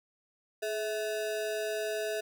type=ring-modulated tone; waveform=square; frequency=539 Hz; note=C#5; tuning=49 cents flat; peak=-29 dBFS; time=0.62-2.21 s; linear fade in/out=10 ms; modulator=114 Hz; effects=none